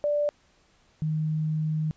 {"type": "tone pair in turn", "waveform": "sine", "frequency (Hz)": [587.3, 155.56], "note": ["D5", "D#3"], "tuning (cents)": [0, 0], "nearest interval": "octave + major seventh", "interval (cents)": 2300, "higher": "first", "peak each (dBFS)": [-22, -24], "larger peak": "first", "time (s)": [[0.04, 0.29], [1.02, 1.91]], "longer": "second", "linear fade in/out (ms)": 0, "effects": ["pink hiss -63 dBFS RMS until 1.96 s", "resampled to 16000 Hz"]}